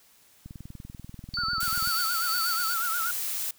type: click train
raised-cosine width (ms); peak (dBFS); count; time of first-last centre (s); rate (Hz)
5; -29; 30; 0.46-1.875; 20.5
type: tone with tremolo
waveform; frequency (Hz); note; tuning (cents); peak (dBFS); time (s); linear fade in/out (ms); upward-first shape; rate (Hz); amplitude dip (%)
sine; 4520; C#8; +33; -29; 1.34-2.74; 0; square; 2.1; 40
type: tone with vibrato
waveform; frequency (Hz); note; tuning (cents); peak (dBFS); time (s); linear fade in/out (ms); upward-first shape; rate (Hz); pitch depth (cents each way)
sine; 1371; F6; -32; -28; 1.37-3.11; 2; sine; 8.3; 95
type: noise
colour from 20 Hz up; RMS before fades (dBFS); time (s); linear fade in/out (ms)
blue; -31; 1.6-3.51; 5
effects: white hiss -59 dBFS RMS until 3.58 s